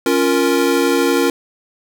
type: chord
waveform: square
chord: Bb minor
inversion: first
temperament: equal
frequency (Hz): 277.2 / 349.2 / 466.2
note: Db4 / F4 / Bb4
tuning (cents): 0 / 0 / 0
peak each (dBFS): -18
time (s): 0.06-1.3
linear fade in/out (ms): 2
effects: none